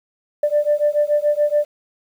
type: beating tone pair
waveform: sine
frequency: 588 / 595 Hz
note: D5 / D5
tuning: +2 / +22 cents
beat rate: 7 Hz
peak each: -17 dBFS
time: 0.43-1.65 s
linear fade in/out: 5 ms
effects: tanh soft clip ceiling -8 dBFS + 8-bit